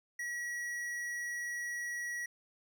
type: tone with tanh clipping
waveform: sine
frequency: 1921 Hz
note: B6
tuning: 48 cents flat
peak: -38 dBFS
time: 0.19-2.26 s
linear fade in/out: 5 ms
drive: 14 dB
effects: none